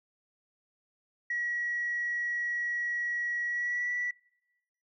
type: tone with pitch glide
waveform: sine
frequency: 1918 to 1954.9 Hz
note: A#6 to B6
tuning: +49 to -18 cents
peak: -28 dBFS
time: 1.3-4.11 s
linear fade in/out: 5 ms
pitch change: +33 cents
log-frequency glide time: 3.46-3.91 s
effects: noise-tail reverb RT60 1.0 s tail -26 dB re dry + tanh soft clip ceiling -24 dBFS